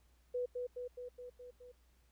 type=tone with echo; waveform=sine; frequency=493.9 Hz; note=B4; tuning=in tune; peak=-34 dBFS; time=0.34-0.46 s; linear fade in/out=10 ms; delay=210 ms; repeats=6; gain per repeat=-3 dB; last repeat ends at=1.72 s; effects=added 60 Hz sine -67 dBFS peak until 2.11 s + pink hiss -75 dBFS RMS until 2.11 s